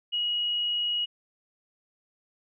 sine tone, 2900 Hz, F#7, 35 cents flat, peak -25 dBFS, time 0.12-1.06 s, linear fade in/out 20 ms, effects none

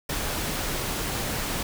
pink noise, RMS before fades -29 dBFS, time 0.09-1.63 s, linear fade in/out 5 ms, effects none

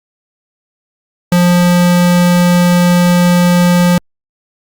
square tone, 176.4 Hz, F3, 18 cents sharp, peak -7 dBFS, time 1.32-3.98 s, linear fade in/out 2 ms, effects Opus 48 kbps

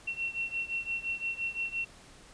sine beating tone pair, 2716 / 2721.8 Hz, F7 / F7, -49 / -45 cents, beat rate 5.8 Hz, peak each -34 / -36 dBFS, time 0.07-1.85 s, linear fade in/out 10 ms, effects pink hiss -54 dBFS RMS until 2.33 s + resampled to 22050 Hz

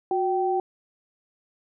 sine tone pair together, 365.7 / 774 Hz, F#4 / G5, -20 / -22 cents, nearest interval octave + minor second, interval 1298 cents, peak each -24 dBFS, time 0.11-0.6 s, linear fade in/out 2 ms, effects none

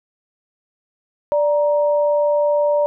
sine tone pair together, 587.3 / 939 Hz, D5 / A#5, 0 / +12 cents, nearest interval minor sixth, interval 812 cents, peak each -14 / -24 dBFS, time 1.32-2.86 s, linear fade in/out 0 ms, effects none

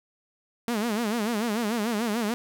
sawtooth tone with vibrato, 222.2 Hz, A3, 17 cents sharp, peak -21 dBFS, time 0.68-2.34 s, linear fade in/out 0 ms, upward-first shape sine, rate 6.8 Hz, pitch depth 150 cents each way, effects none

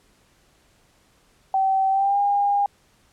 sine tone with pitch glide, 770 to 808.7 Hz, G5 to G#5, -31 to -46 cents, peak -17 dBFS, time 1.54-2.66 s, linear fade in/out 2 ms, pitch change +85 cents, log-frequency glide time 1.9-2.19 s, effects pink hiss -60 dBFS RMS until 3.12 s + low-pass 11000 Hz 12 dB/octave

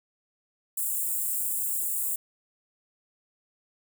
white high-pass noise, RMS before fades -29 dBFS, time 0.77-2.16 s, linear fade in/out 5 ms, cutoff 7300 Hz, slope 96 dB/octave, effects none

